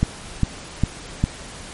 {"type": "click train", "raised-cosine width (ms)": 5, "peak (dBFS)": -4, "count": 4, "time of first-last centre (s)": [0.03, 1.24], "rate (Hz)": 2.48, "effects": ["pink hiss -37 dBFS RMS until 1.73 s", "MP3 48 kbps"]}